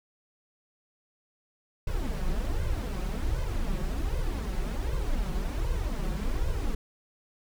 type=noise with flanger; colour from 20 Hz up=brown; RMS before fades=-29 dBFS; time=1.87-6.75 s; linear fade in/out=5 ms; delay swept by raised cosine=1.9 to 5.5 ms; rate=1.3 Hz; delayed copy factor=+0.95; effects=none